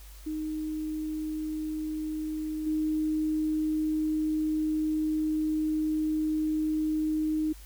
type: tone with level steps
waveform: sine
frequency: 310 Hz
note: D#4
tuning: 6 cents flat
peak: -30 / -25 dBFS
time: 0.26-7.53 s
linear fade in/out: 10 ms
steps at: 2.66 s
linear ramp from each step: 10 ms
effects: added 50 Hz sine -45 dBFS peak until 7.65 s + white hiss -54 dBFS RMS until 7.65 s